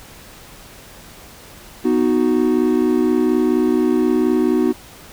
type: chord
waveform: triangle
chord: B major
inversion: none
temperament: equal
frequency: 246.9 / 311.1 / 370 Hz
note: B3 / D#4 / F#4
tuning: 0 / 0 / 0 cents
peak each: -16 dBFS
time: 1.84-4.73 s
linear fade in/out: 20 ms
effects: pink hiss -41 dBFS RMS until 5.12 s

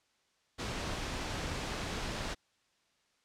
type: noise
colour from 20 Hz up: pink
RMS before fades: -37 dBFS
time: 0.58-2.35 s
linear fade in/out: 20 ms
effects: white hiss -73 dBFS RMS until 3.24 s + low-pass 6000 Hz 12 dB/octave

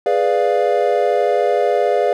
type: chord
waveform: triangle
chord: G# diminished seventh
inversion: none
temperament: equal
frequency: 415.3 / 493.9 / 587.3 / 698.5 Hz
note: G#4 / B4 / D5 / F5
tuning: 0 / 0 / 0 / 0 cents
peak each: -17 dBFS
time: 0.06-2.13 s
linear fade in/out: 2 ms
effects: none

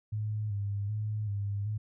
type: tone with vibrato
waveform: sine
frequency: 103.83 Hz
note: G#2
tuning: in tune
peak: -30 dBFS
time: 0.12-1.78 s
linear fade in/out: 10 ms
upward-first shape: square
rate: 1.3 Hz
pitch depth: 48 cents each way
effects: none

